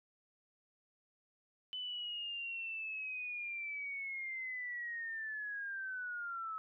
sine linear sweep, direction down, 3019 to 1288 Hz, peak -39 dBFS, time 1.73-6.58 s, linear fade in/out 0 ms, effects none

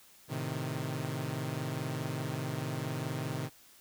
sawtooth chord, A diminished, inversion none, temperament equal, 110 / 130.81 / 155.56 Hz, A2 / C3 / Eb3, 0 / 0 / 0 cents, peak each -37 / -33 / -34 dBFS, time 0.28-3.5 s, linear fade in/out 50 ms, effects white hiss -59 dBFS RMS until 3.8 s

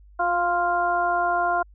harmonic tone with a mistuned harmonic, 349.2 Hz, F4, in tune, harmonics 1 / 2 / 3 / 4, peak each -32 / -22 / -26 / -26 dBFS, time 0.19-1.63 s, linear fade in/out 10 ms, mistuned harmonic 1, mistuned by +21 cents, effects added 50 Hz sine -47 dBFS peak until 1.74 s

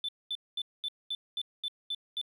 triangle tone bursts, 3520 Hz, A7, in tune, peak -28 dBFS, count 9, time 0.04-2.214 s, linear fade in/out 2 ms, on 46 ms, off 220 ms, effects tanh soft clip ceiling -28 dBFS

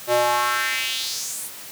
square tone with high-pass filter sweep, 121.1 Hz, B2, 34 cents flat, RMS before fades -23 dBFS, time 0.07-1.51 s, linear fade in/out 50 ms, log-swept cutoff 490 to 11000 Hz, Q 2.7, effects white hiss -38 dBFS RMS until 1.71 s + high-pass 80 Hz 12 dB/octave

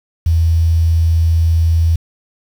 sine tone with quantisation, 82.4 Hz, E2, in tune, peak -9 dBFS, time 0.26-1.96 s, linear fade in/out 5 ms, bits 6, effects none

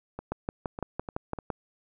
two click trains, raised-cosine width 1 ms, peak -22 / -16 dBFS, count 5 / 8, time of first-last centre 0.19-1.388 / 0.32-1.502 s, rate 3.34 / 5.92 Hz, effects none

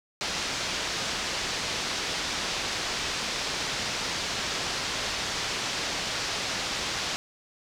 white low-pass noise, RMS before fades -31 dBFS, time 0.21-7.16 s, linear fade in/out 0 ms, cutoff 5800 Hz, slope 24 dB/octave, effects none

